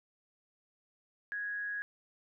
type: tone with amplitude modulation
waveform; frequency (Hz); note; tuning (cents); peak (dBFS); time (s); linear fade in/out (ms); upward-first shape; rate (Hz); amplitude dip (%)
sine; 1661.2; G#6; 0; -33; 1.32-1.82; 0; sine; 191; 35
effects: none